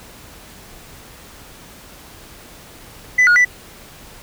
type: tone with pitch steps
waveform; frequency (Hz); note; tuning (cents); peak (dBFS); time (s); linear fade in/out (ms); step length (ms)
sine; 1998 / 1441 / 1977; B6 / F#6 / B6; +20 / -46 / +1; -6; 3.18-3.45; 10; 90
effects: tanh soft clip ceiling -8 dBFS + pink hiss -41 dBFS RMS until 4.22 s